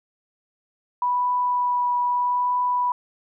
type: tone with vibrato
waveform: sine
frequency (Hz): 983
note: B5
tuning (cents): -8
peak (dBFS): -19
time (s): 1.02-2.92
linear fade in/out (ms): 2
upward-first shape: triangle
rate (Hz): 0.79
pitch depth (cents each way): 12
effects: none